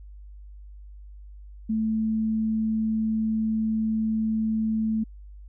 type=tone; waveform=sine; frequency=220 Hz; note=A3; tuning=in tune; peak=-22 dBFS; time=1.69-5.04 s; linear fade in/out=10 ms; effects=added 50 Hz sine -41 dBFS peak until 5.48 s